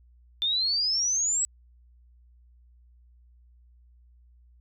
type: exponential sweep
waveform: sine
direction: up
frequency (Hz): 3539 to 7900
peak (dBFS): -23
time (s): 0.42-1.45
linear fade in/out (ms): 0
effects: added 60 Hz sine -54 dBFS peak until 4.6 s